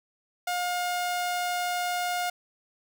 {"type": "tone", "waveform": "sawtooth", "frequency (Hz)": 713, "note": "F5", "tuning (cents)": 36, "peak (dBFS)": -23, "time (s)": [0.47, 2.3], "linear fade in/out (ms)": 5, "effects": []}